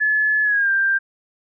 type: tone with pitch glide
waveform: sine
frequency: 1717 to 1583.6 Hz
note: A6 to G6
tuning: -43 to +17 cents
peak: -15 dBFS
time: 0-0.99 s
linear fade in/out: 20 ms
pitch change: -140 cents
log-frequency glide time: 0.43-0.7 s
effects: none